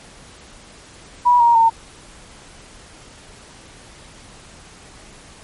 sine tone with pitch steps, 974 / 941.4 / 909.8 Hz, B5 / A#5 / A#5, -24 / +17 / -42 cents, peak -9 dBFS, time 1.25-1.7 s, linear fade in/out 20 ms, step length 150 ms, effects pink hiss -43 dBFS RMS until 5.43 s + MP3 48 kbps

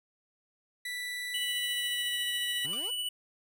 30% pulse tone with pitch glide, 1971 to 1939.4 Hz, B6 to B6, -4 to -32 cents, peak -32 dBFS, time 0.85-2.66 s, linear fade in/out 5 ms, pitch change -28 cents, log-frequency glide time 1.39-2.22 s
square tone with tremolo, 2960 Hz, F#7, in tune, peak -31 dBFS, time 1.34-3.09 s, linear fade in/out 5 ms, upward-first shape sine, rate 14 Hz, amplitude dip 30%
25% pulse exponential sweep, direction up, 123.47 to 523.3 Hz, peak -40 dBFS, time 2.64-2.91 s, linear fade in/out 10 ms
sawtooth tone with exponential decay, 1183 Hz, D6, 12 cents sharp, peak -35 dBFS, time 2.73-2.84 s, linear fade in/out 2 ms, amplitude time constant 23 ms
effects none

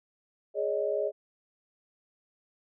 sine chord, Ab suspended fourth, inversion none, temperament equal with one note detuned, 415.3 / 562.1 / 622.3 Hz, Ab4 / Db5 / Eb5, 0 / +24 / 0 cents, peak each -31 dBFS, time 0.54-1.12 s, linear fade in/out 50 ms, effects none

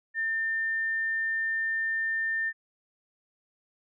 sine tone, 1800 Hz, A6, 39 cents sharp, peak -26 dBFS, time 0.14-2.53 s, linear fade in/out 50 ms, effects none

